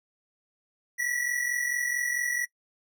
square tone pair together, 1905.5 / 1950 Hz, A#6 / B6, +38 / -23 cents, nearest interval unison, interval 39 cents, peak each -34 / -29 dBFS, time 0.98-2.46 s, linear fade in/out 20 ms, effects noise-tail reverb RT60 0.1 s tail -22 dB re dry

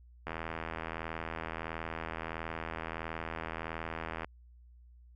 click train, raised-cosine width 0.5 ms, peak -22 dBFS, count 325, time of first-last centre 0.27-4.245 s, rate 81.5 Hz, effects added 60 Hz sine -54 dBFS peak until 5.15 s

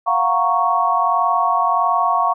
sine chord, Gb major seventh, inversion third, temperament equal, 698.5 / 740 / 932.3 / 1108.7 Hz, F5 / Gb5 / Bb5 / Db6, 0 / 0 / 0 / 0 cents, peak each -20 / -22 / -21 / -17 dBFS, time 0.06-2.34 s, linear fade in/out 20 ms, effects none

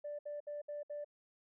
sine tone bursts, 587.3 Hz, D5, in tune, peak -39 dBFS, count 5, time 0.04-1.046 s, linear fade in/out 10 ms, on 150 ms, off 64 ms, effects tanh soft clip ceiling -36 dBFS

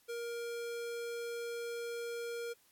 square tone, 470 Hz, A#4, 14 cents sharp, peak -39 dBFS, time 0.08-2.54 s, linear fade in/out 20 ms, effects white hiss -69 dBFS RMS until 2.71 s + AAC 64 kbps

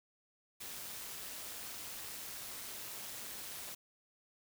white noise with amplitude modulation, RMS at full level -43 dBFS, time 0.6-3.75 s, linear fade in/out 10 ms, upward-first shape sine, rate 207 Hz, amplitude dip 60%, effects none

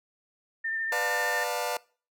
sine tone with vibrato, 1800 Hz, A6, 39 cents sharp, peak -28 dBFS, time 0.64-1.44 s, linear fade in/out 10 ms, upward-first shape square, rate 13 Hz, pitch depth 12 cents each way
sawtooth chord, B half-diminished seventh, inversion none, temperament just, 493.9 / 592.7 / 711.2 / 889 Hz, B4 / D5 / F5 / A5, 0 / +16 / +31 / +18 cents, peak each -30 dBFS, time 0.92-1.77 s, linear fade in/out 2 ms
effects noise-tail reverb RT60 0.4 s tail -23 dB re dry

